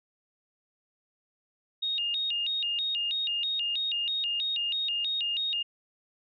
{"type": "tone with vibrato", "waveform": "sine", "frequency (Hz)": 3249, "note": "G#7", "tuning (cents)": -39, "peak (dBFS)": -27, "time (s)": [1.82, 5.63], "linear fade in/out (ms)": 10, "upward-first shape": "square", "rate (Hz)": 3.1, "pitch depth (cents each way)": 240, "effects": []}